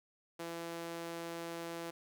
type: tone with high-pass filter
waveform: sawtooth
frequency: 168.2 Hz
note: E3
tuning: 35 cents sharp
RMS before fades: -43 dBFS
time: 0.39-1.91 s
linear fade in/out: 10 ms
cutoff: 370 Hz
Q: 1.2
effects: none